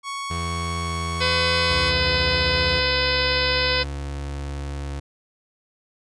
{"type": "tone", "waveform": "sawtooth", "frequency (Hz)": 1111, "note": "C#6", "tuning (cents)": 4, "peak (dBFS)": -24, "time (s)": [0.03, 1.93], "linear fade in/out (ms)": 50}
{"type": "tone with vibrato", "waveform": "30% pulse", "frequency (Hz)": 84, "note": "E2", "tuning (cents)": 33, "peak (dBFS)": -24, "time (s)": [0.3, 2.8], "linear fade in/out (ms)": 10, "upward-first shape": "square", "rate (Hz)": 0.89, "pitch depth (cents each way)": 11}
{"type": "harmonic tone", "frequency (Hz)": 506, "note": "B4", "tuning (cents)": 42, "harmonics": [1, 2, 3, 4, 5, 6, 7, 8, 9, 10], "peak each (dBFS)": [-26, -30, -28, -28, -28, -31, -30, -29, -32, -27], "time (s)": [1.2, 3.84], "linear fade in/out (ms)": 20}
{"type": "tone with pitch glide", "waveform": "35% pulse", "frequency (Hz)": [68, 70.56], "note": ["C#2", "C#2"], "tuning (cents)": [-33, 31], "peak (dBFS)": -26, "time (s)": [1.7, 5], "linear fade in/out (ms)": 10, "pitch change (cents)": 64, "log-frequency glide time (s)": [2.04, 3.76]}
{"effects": ["resampled to 22050 Hz"]}